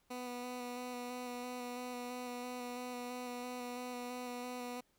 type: tone with vibrato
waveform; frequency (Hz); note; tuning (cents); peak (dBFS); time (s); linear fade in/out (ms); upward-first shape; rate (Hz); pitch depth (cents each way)
15% pulse; 246.9; B3; 0; -35; 0.1-4.81; 10; square; 3; 13
effects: pink hiss -75 dBFS RMS until 4.98 s